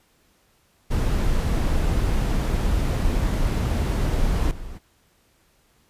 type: noise with level steps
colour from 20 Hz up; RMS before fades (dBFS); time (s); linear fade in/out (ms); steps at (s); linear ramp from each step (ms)
brown; -21 / -36; 0.9-4.79; 20; 4.51; 2
effects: pink hiss -62 dBFS RMS until 5.89 s + resampled to 32000 Hz